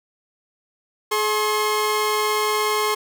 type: tone pair together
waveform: sawtooth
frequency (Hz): 424.6 / 1070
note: G#4 / C6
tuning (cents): +38 / +38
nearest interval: octave + major third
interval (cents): 1600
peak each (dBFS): -18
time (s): 1.11-2.95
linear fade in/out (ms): 10
effects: none